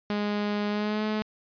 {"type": "tone with pitch glide", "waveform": "sawtooth", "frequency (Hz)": [207.1, 214.4], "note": ["G#3", "A3"], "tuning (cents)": [-5, -45], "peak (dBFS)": -22, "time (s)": [0.1, 1.22], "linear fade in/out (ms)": 0, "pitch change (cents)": 60, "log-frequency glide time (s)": [0.69, 1.04], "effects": ["resampled to 11025 Hz"]}